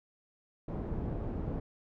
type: low-pass noise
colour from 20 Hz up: pink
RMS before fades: -36 dBFS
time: 0.68-1.6 s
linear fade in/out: 5 ms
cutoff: 500 Hz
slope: 12 dB/octave
effects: none